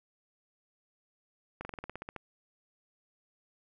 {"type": "slowing click train", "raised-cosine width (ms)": 0.5, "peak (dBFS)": -25, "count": 11, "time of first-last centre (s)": [1.61, 2.163], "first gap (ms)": 40, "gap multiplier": 1.07, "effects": []}